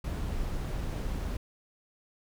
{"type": "noise", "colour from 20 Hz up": "brown", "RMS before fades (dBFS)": -33, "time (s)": [0.04, 1.37], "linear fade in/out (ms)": 5, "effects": []}